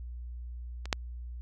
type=clicks; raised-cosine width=0.2 ms; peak=-23 / -8 dBFS; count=2; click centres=0.856 / 0.928 s; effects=added 60 Hz sine -38 dBFS peak until 1.41 s